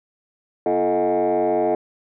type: tone with frequency modulation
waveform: sine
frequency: 530 Hz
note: C5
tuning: 22 cents sharp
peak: -15 dBFS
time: 0.66-1.75 s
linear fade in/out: 2 ms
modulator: 94.5 Hz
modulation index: 2.4
effects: tanh soft clip ceiling -14 dBFS